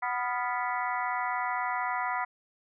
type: harmonic tone with a mistuned harmonic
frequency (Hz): 246.9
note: B3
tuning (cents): 0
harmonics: 3 / 4 / 5 / 6 / 7 / 8 / 9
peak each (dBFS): -34 / -32 / -37 / -38 / -43 / -36 / -46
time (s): 0.02-2.25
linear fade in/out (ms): 10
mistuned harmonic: 6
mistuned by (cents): -100
effects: none